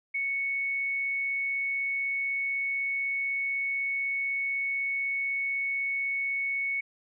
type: tone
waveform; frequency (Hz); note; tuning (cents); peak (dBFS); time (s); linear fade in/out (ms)
sine; 2216; C#7; -1; -27; 0.14-6.81; 10
effects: none